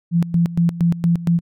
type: tone with tremolo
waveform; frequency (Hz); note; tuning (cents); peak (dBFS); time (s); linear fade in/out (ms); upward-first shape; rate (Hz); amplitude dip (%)
sine; 170; F3; -46; -12; 0.11-1.41; 50; square; 4.3; 80
effects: none